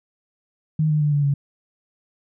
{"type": "tone with pitch steps", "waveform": "sine", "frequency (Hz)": [155.56, 151.83, 148.19, 144.64, 141.17], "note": ["D#3", "D#3", "D3", "D3", "C#3"], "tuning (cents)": [0, -42, 16, -26, 32], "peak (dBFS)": -16, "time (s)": [0.79, 1.34], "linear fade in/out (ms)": 5, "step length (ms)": 110, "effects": []}